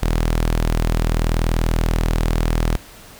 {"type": "tone", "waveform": "sawtooth", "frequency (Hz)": 40.44, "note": "E1", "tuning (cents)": -32, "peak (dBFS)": -12, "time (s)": [0.02, 2.77], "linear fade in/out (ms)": 10, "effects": ["pink hiss -42 dBFS RMS until 3.19 s"]}